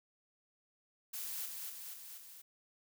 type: noise with echo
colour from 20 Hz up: blue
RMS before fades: -42 dBFS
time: 1.13-1.46 s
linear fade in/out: 10 ms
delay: 240 ms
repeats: 4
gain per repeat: -3 dB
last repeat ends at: 2.42 s
effects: none